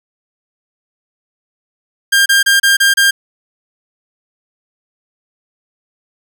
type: tone bursts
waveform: sawtooth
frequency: 1601 Hz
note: G6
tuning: 36 cents sharp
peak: -4 dBFS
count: 6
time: 2.12-3.11 s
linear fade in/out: 10 ms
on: 140 ms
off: 30 ms
effects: none